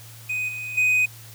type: tone with level steps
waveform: triangle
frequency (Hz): 2500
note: D#7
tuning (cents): +8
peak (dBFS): -22 / -28 / -15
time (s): 0.29-1.06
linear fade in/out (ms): 10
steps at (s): 0.48 / 0.77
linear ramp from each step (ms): 10
effects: added 113 Hz sine -43 dBFS peak until 1.34 s + white hiss -46 dBFS RMS until 1.34 s